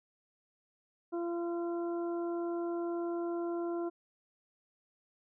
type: harmonic tone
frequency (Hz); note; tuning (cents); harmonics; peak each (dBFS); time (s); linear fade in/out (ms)
342.3; F4; -35; 1 / 2 / 3 / 4; -33 / -42 / -48 / -50; 1.12-3.9; 20
effects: none